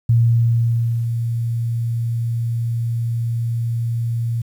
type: tone with ADSR envelope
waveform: sine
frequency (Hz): 116.54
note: A#2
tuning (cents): 0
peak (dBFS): -10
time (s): 0.09-4.42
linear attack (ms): 6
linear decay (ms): 960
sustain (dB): -8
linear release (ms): 8
effects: 8-bit

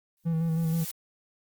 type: noise with exponential growth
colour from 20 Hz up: blue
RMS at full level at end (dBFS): -34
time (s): 0.17-0.91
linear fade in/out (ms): 0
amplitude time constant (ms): 160
type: tone with vibrato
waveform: triangle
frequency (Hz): 163.6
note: E3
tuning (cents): -13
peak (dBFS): -22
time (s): 0.25-0.85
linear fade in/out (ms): 20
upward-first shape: square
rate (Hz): 6.3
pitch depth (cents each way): 26
effects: Opus 48 kbps

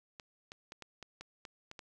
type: clicks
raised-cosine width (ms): 0.2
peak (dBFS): -29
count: 9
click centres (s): 0.198 / 0.519 / 0.721 / 0.823 / 1.027 / 1.21 / 1.452 / 1.714 / 1.792
effects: none

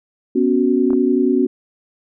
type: chord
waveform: sine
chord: B suspended second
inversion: none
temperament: equal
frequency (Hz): 246.9 / 277.2 / 370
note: B3 / C#4 / F#4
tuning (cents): 0 / 0 / 0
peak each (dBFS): -17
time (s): 0.35-1.47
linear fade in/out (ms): 10
type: clicks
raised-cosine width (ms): 1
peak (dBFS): -18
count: 2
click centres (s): 0.905 / 0.932
effects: none

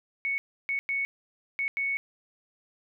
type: tone bursts at uneven times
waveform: sine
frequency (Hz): 2217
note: C#7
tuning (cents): 0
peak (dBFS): -26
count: 5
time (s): 0.25-0.38 / 0.69-0.79 / 0.89-1.05 / 1.59-1.68 / 1.77-1.97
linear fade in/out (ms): 0
effects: none

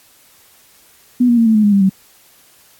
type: tone with pitch steps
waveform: sine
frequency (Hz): 246.9 / 238.1 / 229.6 / 221.4 / 213.5 / 205.8 / 198.47 / 191.38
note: B3 / A#3 / A#3 / A3 / G#3 / G#3 / G3 / G3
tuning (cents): 0 / +37 / -26 / +11 / +48 / -16 / +22 / -41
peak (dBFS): -8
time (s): 1.2-1.896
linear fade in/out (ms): 10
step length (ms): 87
effects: white hiss -49 dBFS RMS until 2.79 s + AAC 64 kbps

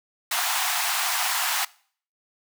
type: high-pass noise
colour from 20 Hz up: pink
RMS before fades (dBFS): -25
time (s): 0.31-1.65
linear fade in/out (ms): 5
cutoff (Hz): 700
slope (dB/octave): 96
effects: noise-tail reverb RT60 0.5 s tail -22 dB re dry

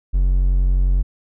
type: tone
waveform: triangle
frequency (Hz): 45.63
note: F#1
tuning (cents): -23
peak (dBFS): -11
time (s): 0.13-1.03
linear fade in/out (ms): 20
effects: none

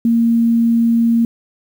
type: tone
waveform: sine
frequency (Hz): 231.4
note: A#3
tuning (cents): -13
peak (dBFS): -10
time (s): 0.05-1.25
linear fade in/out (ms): 2
effects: 7-bit

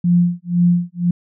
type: tone with tremolo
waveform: sine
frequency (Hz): 174.9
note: F3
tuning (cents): +3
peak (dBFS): -9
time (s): 0.04-1.11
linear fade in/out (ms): 5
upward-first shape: sine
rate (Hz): 2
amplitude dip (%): 100
effects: none

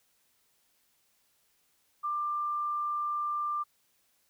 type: tone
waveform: sine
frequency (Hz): 1188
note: D6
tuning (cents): +20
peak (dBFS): -29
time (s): 2.03-3.64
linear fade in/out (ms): 20
effects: white hiss -71 dBFS RMS until 4.29 s

